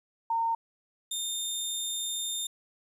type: tone pair in turn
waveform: sine / 20% pulse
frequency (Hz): 915 / 3631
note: A#5 / A#7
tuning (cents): -32 / -46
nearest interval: 2 octaves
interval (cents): 2386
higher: second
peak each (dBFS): -25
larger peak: neither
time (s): 0.3-0.55 / 1.11-2.47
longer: second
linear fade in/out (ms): 5
effects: 11-bit